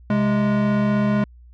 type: tone pair together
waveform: square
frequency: 131.75 / 207.7 Hz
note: C3 / G#3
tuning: +12 / 0 cents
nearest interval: minor sixth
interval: 788 cents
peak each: -25 / -18 dBFS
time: 0.1-1.24 s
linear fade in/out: 2 ms
effects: added 60 Hz sine -43 dBFS peak until 1.53 s + low-pass 2000 Hz 12 dB/octave